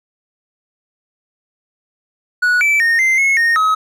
triangle tone with pitch steps, 1467 / 2318 / 1843 / 2079 / 2179 / 1849 / 1275 Hz, F#6 / D7 / A#6 / C7 / C#7 / A#6 / D#6, -15 / -23 / -20 / -12 / -30 / -15 / +42 cents, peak -9 dBFS, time 2.42-3.75 s, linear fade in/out 10 ms, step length 190 ms, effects none

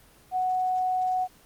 sine tone, 740 Hz, F#5, in tune, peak -23 dBFS, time 0.31-1.28 s, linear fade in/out 50 ms, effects pink hiss -56 dBFS RMS until 1.45 s + Opus 24 kbps

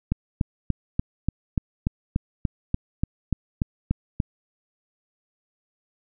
click train, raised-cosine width 5 ms, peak -9 dBFS, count 15, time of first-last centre 0.12-4.202 s, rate 3.43 Hz, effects none

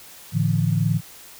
sine chord, A suspended fourth, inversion none, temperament equal with one note detuned, 110 / 146.83 / 168.76 Hz, A2 / D3 / E3, 0 / 0 / +41 cents, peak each -22 dBFS, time 0.32-1.01 s, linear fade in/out 50 ms, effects white hiss -44 dBFS RMS until 1.39 s

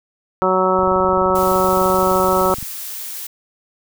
harmonic tone, 186.5 Hz, F#3, 14 cents sharp, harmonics 1 / 2 / 3 / 4 / 5 / 6 / 7, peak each -24 / -19 / -19 / -24 / -21 / -24 / -19 dBFS, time 0.42-2.54 s, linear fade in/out 0 ms
click train, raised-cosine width 5 ms, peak -20 dBFS, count 44, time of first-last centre 0.79-2.628 s, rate 23.4 Hz
blue noise, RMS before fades -29 dBFS, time 1.35-3.27 s, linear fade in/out 5 ms
effects none

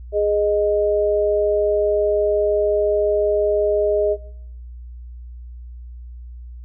sine tone pair together, 414.5 / 620.2 Hz, G#4 / D#5, -3 / -6 cents, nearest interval perfect fifth, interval 697 cents, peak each -18 dBFS, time 0.12-4.17 s, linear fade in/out 50 ms, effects noise-tail reverb RT60 0.7 s tail -20 dB re dry + added 60 Hz sine -33 dBFS peak until 6.64 s

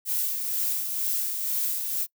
violet noise with tremolo, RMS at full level -26 dBFS, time 0.05-2.07 s, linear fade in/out 50 ms, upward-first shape sine, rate 2.1 Hz, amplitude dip 40%, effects noise-tail reverb RT60 0.1 s tail -24 dB re dry

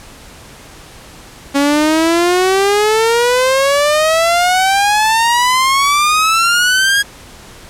sawtooth exponential sweep, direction up, 277.2 to 1655 Hz, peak -6 dBFS, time 1.54-7.03 s, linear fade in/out 20 ms, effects pink hiss -37 dBFS RMS until 7.69 s + low-pass 11000 Hz 12 dB/octave

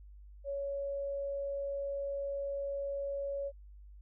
sine tone, 559 Hz, C#5, 14 cents sharp, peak -34 dBFS, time 0.44-3.52 s, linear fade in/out 50 ms, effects added 50 Hz sine -50 dBFS peak until 4.01 s

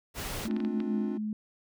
pink noise, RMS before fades -36 dBFS, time 0.14-0.49 s, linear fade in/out 50 ms
clicks, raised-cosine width 0.3 ms, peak -26 dBFS, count 7, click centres 0.399 / 0.456 / 0.511 / 0.565 / 0.603 / 0.649 / 0.803 s
sine tone with pitch glide, 220 to 213.4 Hz, A3 to G#3, 0 to +47 cents, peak -30 dBFS, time 0.45-1.33 s, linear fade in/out 2 ms, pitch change -53 cents, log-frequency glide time 0.74-1.02 s
triangle chord, D half-diminished seventh, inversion second, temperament just, 211.4 / 264.3 / 293.7 / 352.4 Hz, Ab3 / C4 / D4 / F4, +31 / +18 / 0 / +16 cents, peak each -35 dBFS, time 0.47-1.18 s, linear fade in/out 10 ms
effects none

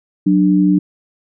sine tone pair together, 185 / 296.6 Hz, F#3 / D4, 0 / +17 cents, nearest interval minor sixth, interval 817 cents, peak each -12 dBFS, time 0.26-0.79 s, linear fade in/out 10 ms, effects none

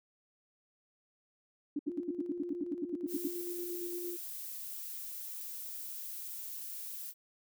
sine tone bursts, 291.8 Hz, D4, 11 cents flat, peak -31 dBFS, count 15, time 1.76-3.276 s, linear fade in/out 5 ms, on 32 ms, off 74 ms
sine tone with tremolo, 350 Hz, F4, 4 cents sharp, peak -37 dBFS, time 1.86-4.17 s, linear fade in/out 20 ms, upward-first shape square, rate 8.7 Hz, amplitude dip 30%
violet noise, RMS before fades -43 dBFS, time 3.07-7.14 s, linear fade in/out 50 ms
effects none

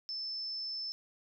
sine tone, 5274 Hz, E8, in tune, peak -36 dBFS, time 0.09-0.92 s, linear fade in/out 0 ms, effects none

